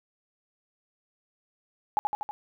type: tone with echo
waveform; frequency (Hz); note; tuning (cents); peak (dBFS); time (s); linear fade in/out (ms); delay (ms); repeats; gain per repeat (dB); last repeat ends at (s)
sine; 839; G#5; +17; -20; 1.97-1.99; 0; 80; 4; -3; 2.31
effects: none